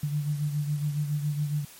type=beating tone pair; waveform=sine; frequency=146.83 / 154.03 Hz; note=D3 / D#3; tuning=0 / -17 cents; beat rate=7.2 Hz; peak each=-26 / -34 dBFS; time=0.03-1.65 s; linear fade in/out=5 ms; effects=white hiss -49 dBFS RMS until 1.79 s + MP3 64 kbps